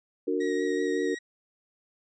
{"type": "chord", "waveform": "sine", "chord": "D augmented", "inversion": "none", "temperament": "just", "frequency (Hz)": [293.7, 367.1, 458.9], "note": ["D4", "F#4", "A#4"], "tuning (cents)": [0, -14, -27], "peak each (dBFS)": [-30, -29, -29], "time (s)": [0.27, 1.15], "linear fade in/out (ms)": 10}
{"type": "tone with vibrato", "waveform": "40% pulse", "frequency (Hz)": 1893, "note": "A#6", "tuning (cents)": 26, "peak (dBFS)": -36, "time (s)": [0.4, 1.19], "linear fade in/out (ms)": 10, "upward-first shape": "sine", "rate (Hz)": 5.3, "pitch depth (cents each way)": 16}
{"effects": ["resampled to 16000 Hz"]}